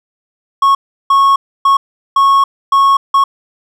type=tone bursts at uneven times; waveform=triangle; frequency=1100 Hz; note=C#6; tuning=14 cents flat; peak=-4 dBFS; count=6; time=0.62-0.75 / 1.1-1.36 / 1.65-1.77 / 2.16-2.44 / 2.72-2.97 / 3.14-3.24 s; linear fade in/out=5 ms; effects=none